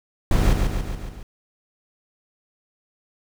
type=noise with echo; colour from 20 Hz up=brown; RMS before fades=-17 dBFS; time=0.31-0.53 s; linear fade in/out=2 ms; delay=140 ms; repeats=5; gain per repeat=-4 dB; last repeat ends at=1.23 s; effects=none